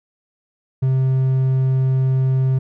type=tone; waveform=triangle; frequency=131.5 Hz; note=C3; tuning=9 cents sharp; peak=-12 dBFS; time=0.82-2.59 s; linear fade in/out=10 ms; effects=none